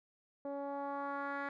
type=tone with low-pass filter sweep; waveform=10% pulse; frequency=280.9 Hz; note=C#4; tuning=23 cents sharp; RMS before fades=-40 dBFS; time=0.45-1.49 s; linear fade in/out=2 ms; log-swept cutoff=560 to 1900 Hz; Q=1.9; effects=none